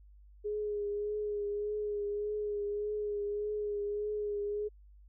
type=tone with vibrato; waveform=sine; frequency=415.3 Hz; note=G#4; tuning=in tune; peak=-32 dBFS; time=0.44-4.69 s; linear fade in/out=20 ms; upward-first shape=triangle; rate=1.7 Hz; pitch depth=32 cents each way; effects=added 50 Hz sine -54 dBFS peak until 5.08 s